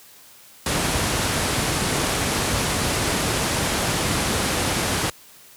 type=low-pass noise; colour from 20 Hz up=pink; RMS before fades=-22 dBFS; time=0.66-5.1 s; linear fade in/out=2 ms; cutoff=12000 Hz; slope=96 dB/octave; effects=white hiss -48 dBFS RMS until 5.56 s + high-pass 60 Hz 12 dB/octave